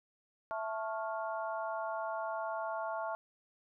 harmonic tone with a mistuned harmonic, 220.2 Hz, A3, 2 cents sharp, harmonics 3 / 4 / 5 / 6, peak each -38 / -40 / -42 / -44 dBFS, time 0.51-3.15 s, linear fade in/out 0 ms, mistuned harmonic 6, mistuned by +100 cents, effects none

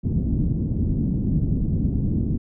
white low-pass noise, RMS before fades -22 dBFS, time 0.03-2.38 s, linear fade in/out 20 ms, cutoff 230 Hz, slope 24 dB/octave, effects none

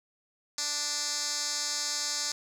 10% pulse tone with band-pass filter, 293.7 Hz, D4, in tune, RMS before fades -32 dBFS, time 0.58-2.32 s, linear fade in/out 2 ms, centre 5900 Hz, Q 7, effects none

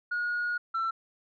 sine tone pair in turn, 1443 / 1340.9 Hz, F#6 / E6, -44 / +29 cents, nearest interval minor second, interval 127 cents, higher first, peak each -26 / -25 dBFS, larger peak second, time 0.11-0.58 / 0.74-0.91 s, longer first, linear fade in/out 10 ms, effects tanh soft clip ceiling -25 dBFS

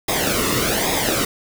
pink noise with flanger, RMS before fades -20 dBFS, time 0.08-1.25 s, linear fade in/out 5 ms, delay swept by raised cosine 0.68 to 1.29 ms, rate 1.2 Hz, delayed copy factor -0.7, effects none

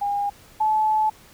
sine tone pair in turn, 811 / 863.9 Hz, G#5 / A5, -41 / -32 cents, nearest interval minor second, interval 109 cents, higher second, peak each -21 / -17 dBFS, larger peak second, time 0.01-0.3 / 0.6-1.1 s, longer second, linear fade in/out 10 ms, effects pink hiss -50 dBFS RMS until 1.33 s

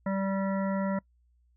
harmonic tone, 194.3 Hz, G3, 15 cents flat, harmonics 1 / 3 / 5 / 7 / 9 / 10, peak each -28 / -33 / -38 / -41 / -48 / -45 dBFS, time 0.06-0.99 s, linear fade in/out 5 ms, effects noise-tail reverb RT60 0.1 s tail -25 dB re dry + added 60 Hz sine -63 dBFS peak until 1.56 s

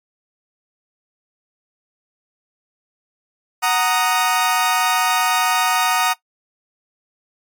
sawtooth chord, D# minor, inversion first, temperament equal, 740 / 932.3 / 1244.5 Hz, F#5 / A#5 / D#6, 0 / 0 / 0 cents, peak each -16 dBFS, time 3.62-6.14 s, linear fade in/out 20 ms, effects noise-tail reverb RT60 0.1 s tail -18 dB re dry + MP3 96 kbps

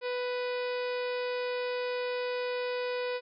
harmonic tone with a mistuned harmonic, 495.1 Hz, B4, 4 cents sharp, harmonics 1 / 2 / 3 / 4 / 5 / 6 / 7 / 8 / 9 / 10, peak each -31 / -41 / -43 / -45 / -43 / -50 / -52 / -50 / -50 / -51 dBFS, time 0.01-3.21 s, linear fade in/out 50 ms, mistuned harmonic 8, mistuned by -45 cents, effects none

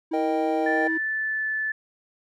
triangle tone, 322.7 Hz, E4, 37 cents flat, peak -24 dBFS, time 0.11-0.98 s, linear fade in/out 10 ms
triangle chord, Eb major, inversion second, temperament equal, 466.2 / 622.3 / 784 Hz, Bb4 / Eb5 / G5, 0 / 0 / 0 cents, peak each -26 / -26 / -25 dBFS, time 0.13-0.88 s, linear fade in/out 10 ms
sine tone with pitch glide, 1760 to 1744.8 Hz, A6 to A6, 0 to -15 cents, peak -24 dBFS, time 0.66-1.72 s, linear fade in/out 5 ms, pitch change -15 cents, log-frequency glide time 0.82-1.49 s
effects none

